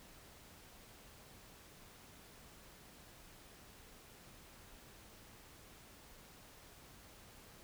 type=silence; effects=pink hiss -59 dBFS RMS until 7.63 s